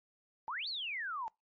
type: exponential two-way sweep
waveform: sine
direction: up then down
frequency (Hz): 850 to 4619 to 858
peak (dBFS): -36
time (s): 0.48-1.28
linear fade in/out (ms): 0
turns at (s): 0.68
effects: noise-tail reverb RT60 0.2 s tail -24 dB re dry + MP3 32 kbps